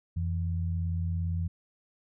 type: tone pair together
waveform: sine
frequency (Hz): 87.3 / 164.8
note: F2 / E3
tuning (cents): 0 / 0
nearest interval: major seventh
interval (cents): 1100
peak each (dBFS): -28 / -35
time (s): 0.16-1.48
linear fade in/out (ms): 10
effects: none